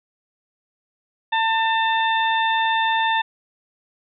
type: harmonic tone with a mistuned harmonic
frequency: 897 Hz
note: A5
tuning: 33 cents sharp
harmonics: 1 / 2 / 3 / 4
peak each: -19 / -23 / -30 / -27 dBFS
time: 1.32-3.22 s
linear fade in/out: 10 ms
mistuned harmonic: 3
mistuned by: -15 cents
effects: none